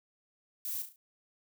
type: noise with echo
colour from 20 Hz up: violet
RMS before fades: -37 dBFS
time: 0.65-0.82 s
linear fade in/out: 2 ms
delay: 35 ms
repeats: 4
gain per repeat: -7 dB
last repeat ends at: 0.96 s
effects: none